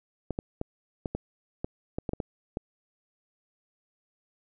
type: clicks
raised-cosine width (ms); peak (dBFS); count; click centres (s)
2; -17; 11; 0.307 / 0.389 / 0.614 / 1.058 / 1.15 / 1.645 / 1.985 / 2.092 / 2.134 / 2.202 / 2.571
effects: none